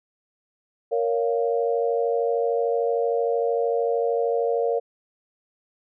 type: chord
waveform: sine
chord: Bb minor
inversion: none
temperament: just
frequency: 466.2 / 559.4 / 699.2 Hz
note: Bb4 / Db5 / F5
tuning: 0 / +16 / +2 cents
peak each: -22 / -26 / -28 dBFS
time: 0.91-4.8 s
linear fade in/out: 20 ms
effects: none